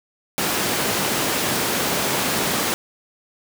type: high-pass noise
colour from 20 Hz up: pink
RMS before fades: -22 dBFS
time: 0.38-2.74 s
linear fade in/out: 0 ms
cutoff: 180 Hz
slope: 12 dB/octave
effects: none